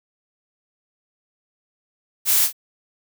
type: noise with echo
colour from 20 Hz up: blue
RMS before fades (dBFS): -17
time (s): 2.25-2.49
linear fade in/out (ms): 50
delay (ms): 39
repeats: 1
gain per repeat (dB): -10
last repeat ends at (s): 2.529
effects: none